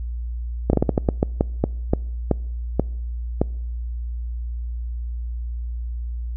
slowing click train, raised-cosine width 2 ms, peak -3 dBFS, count 14, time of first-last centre 0.7-3.415 s, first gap 32 ms, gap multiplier 1.28, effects noise-tail reverb RT60 0.8 s tail -26 dB re dry + added 59 Hz sine -25 dBFS peak until 6.36 s

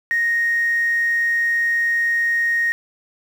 sine tone, 1864.7 Hz, A#6, in tune, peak -15 dBFS, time 0.11-2.72 s, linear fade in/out 0 ms, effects tanh soft clip ceiling -12 dBFS + 7-bit

